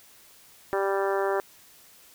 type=harmonic tone; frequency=196 Hz; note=G3; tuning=in tune; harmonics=2 / 3 / 4 / 5 / 6 / 7 / 8 / 9; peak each=-26 / -30 / -32 / -34 / -36 / -37 / -38 / -39 dBFS; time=0.73-1.4 s; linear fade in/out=0 ms; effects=white hiss -54 dBFS RMS until 2.14 s